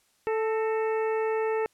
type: harmonic tone with a mistuned harmonic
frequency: 440 Hz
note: A4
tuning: in tune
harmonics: 1 / 2 / 3 / 4 / 5 / 6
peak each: -25 / -33 / -39 / -40 / -43 / -44 dBFS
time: 0.27-1.66 s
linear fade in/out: 0 ms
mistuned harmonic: 4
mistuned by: +59 cents
effects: white hiss -67 dBFS RMS until 1.73 s + low-pass 11000 Hz 12 dB/octave